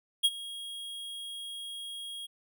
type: tone with ADSR envelope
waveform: square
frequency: 3280 Hz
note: G#7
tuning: 22 cents flat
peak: -20 dBFS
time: 0.23-2.27 s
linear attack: 20 ms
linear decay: 44 ms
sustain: -19 dB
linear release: 19 ms
effects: none